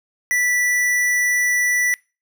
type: tone with hard clipping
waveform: sine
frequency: 1967 Hz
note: B6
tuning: 7 cents flat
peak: -17 dBFS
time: 0.31-1.94 s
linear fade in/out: 0 ms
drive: 18 dB
effects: noise-tail reverb RT60 0.3 s tail -24 dB re dry